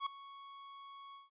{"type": "tone with ADSR envelope", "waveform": "45% pulse", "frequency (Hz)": 1108.7, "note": "C#6", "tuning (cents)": 0, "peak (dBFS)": -32, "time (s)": [0, 1.3], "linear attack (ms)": 63, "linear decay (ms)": 4, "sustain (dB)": -18, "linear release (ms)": 160, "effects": ["resampled to 8000 Hz"]}